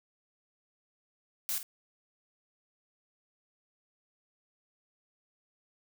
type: noise with echo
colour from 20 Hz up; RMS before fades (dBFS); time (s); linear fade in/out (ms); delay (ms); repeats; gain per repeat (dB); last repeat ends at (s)
blue; -33; 1.49-1.58; 0; 49; 1; -10; 1.629
effects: none